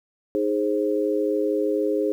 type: chord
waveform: sine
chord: Ab major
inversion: second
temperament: equal with one note detuned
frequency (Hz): 311.1 / 415.3 / 528.1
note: Eb4 / Ab4 / C5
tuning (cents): 0 / 0 / +16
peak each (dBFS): -25 / -23 / -26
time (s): 0.35-2.12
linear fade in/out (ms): 0
effects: 9-bit